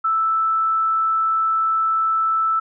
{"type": "tone", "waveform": "sine", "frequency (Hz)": 1318.5, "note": "E6", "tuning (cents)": 0, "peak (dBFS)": -16, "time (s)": [0.04, 2.6], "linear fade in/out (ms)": 10, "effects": []}